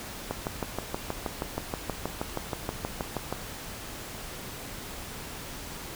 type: click train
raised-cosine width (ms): 1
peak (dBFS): -15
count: 20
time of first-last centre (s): 0.31-3.326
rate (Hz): 6.3
effects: pink hiss -40 dBFS RMS until 5.95 s